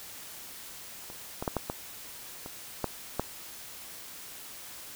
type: clicks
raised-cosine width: 1 ms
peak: -30 / -19 / -14 / -14 / -17 / -26 / -14 / -13 dBFS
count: 8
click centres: 1.101 / 1.425 / 1.478 / 1.567 / 1.699 / 2.461 / 2.843 / 3.196 s
effects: white hiss -45 dBFS RMS until 4.95 s